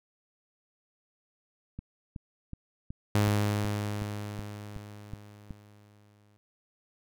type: click train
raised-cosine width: 5 ms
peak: -26 dBFS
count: 11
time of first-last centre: 1.79-5.507 s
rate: 2.69 Hz
type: tone with exponential decay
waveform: sawtooth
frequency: 103.83 Hz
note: G#2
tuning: in tune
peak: -18 dBFS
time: 3.15-6.37 s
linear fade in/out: 0 ms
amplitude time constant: 700 ms
effects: none